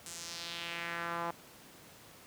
sawtooth tone with band-pass filter sweep, 170 Hz, F3, 46 cents flat, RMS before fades -40 dBFS, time 0.06-1.31 s, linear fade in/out 2 ms, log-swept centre 8300 to 930 Hz, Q 2, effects pink hiss -55 dBFS RMS until 2.26 s + high-pass 100 Hz 12 dB/octave

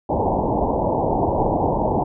white low-pass noise, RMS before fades -20 dBFS, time 0.09-2.04 s, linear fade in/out 10 ms, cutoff 950 Hz, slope 96 dB/octave, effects none

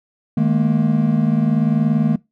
triangle chord, D# suspended fourth, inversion none, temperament equal with one note detuned, 155.56 / 212.4 / 233.1 Hz, D#3 / G#3 / A#3, 0 / +39 / 0 cents, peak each -16 dBFS, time 0.37-2.16 s, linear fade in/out 5 ms, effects noise-tail reverb RT60 0.2 s tail -21 dB re dry

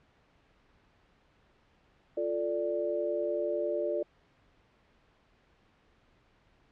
sine chord, D minor, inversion first, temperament equal, 349.2 / 440 / 587.3 Hz, F4 / A4 / D5, 0 / 0 / 0 cents, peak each -34 / -35 / -31 dBFS, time 2.17-4.03 s, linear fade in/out 5 ms, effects pink hiss -66 dBFS RMS until 6.71 s + low-pass 3000 Hz 12 dB/octave

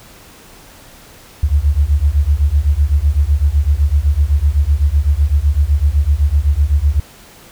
sine beating tone pair, 68.6 / 76.5 Hz, C#2 / D#2, -17 / -29 cents, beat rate 7.9 Hz, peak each -13 dBFS, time 1.43-7 s, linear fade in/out 5 ms, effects pink hiss -41 dBFS RMS until 7.51 s

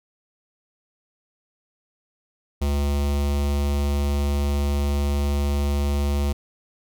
square tone with notch filter, 71.4 Hz, D2, 48 cents flat, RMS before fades -22 dBFS, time 2.61-6.33 s, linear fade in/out 10 ms, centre 1600 Hz, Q 1.8, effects none

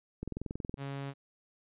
click train, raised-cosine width 3 ms, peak -24 dBFS, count 12, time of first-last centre 0.23-0.742 s, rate 21.5 Hz
sawtooth tone, 138.59 Hz, C#3, in tune, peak -33 dBFS, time 0.77-1.14 s, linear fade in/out 50 ms
effects resampled to 8000 Hz

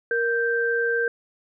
sine tone pair together, 467.8 / 1568 Hz, A#4 / G6, +6 / 0 cents, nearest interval octave + major sixth, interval 2094 cents, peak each -23 dBFS, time 0.11-1.08 s, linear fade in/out 2 ms, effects none

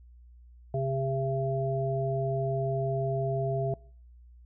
harmonic tone, 134.3 Hz, C3, 46 cents sharp, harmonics 1 / 3 / 5, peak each -29 / -33 / -32 dBFS, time 0.74-3.74 s, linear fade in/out 2 ms, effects noise-tail reverb RT60 0.5 s tail -23 dB re dry + added 60 Hz sine -50 dBFS peak until 4.45 s

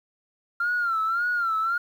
sine tone with vibrato, 1379 Hz, F6, 22 cents flat, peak -21 dBFS, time 0.6-1.78 s, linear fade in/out 5 ms, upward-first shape sine, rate 1.8 Hz, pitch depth 98 cents each way, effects tanh soft clip ceiling -18 dBFS + 9-bit

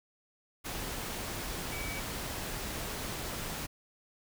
sine tone in noise, 2281 Hz, C#7, 49 cents sharp, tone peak -41 dBFS, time 1.71-2.01 s, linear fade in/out 20 ms, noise pink, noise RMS -38 dBFS, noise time 0.64-3.67 s, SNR -6 dB, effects none

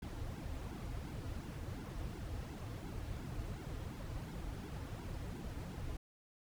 brown noise with flanger, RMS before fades -44 dBFS, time 0.02-5.97 s, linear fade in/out 5 ms, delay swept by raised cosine 1.6 to 5.4 ms, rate 2.8 Hz, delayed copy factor -0.95, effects none

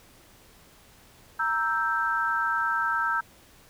sine chord, E diminished, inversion second, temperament equal, 932.3 / 1318.5 / 1568 Hz, Bb5 / E6 / G6, 0 / 0 / 0 cents, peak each -30 / -27 / -27 dBFS, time 1.39-3.21 s, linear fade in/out 10 ms, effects pink hiss -55 dBFS RMS until 3.69 s

